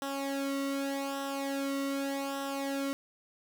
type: tone with flanger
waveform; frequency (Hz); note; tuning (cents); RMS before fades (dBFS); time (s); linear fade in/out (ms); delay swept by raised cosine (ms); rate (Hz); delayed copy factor
sawtooth; 275.8; C#4; -9; -34; 0.02-2.93; 0; 0.44 to 1.23; 0.84; -0.75
effects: none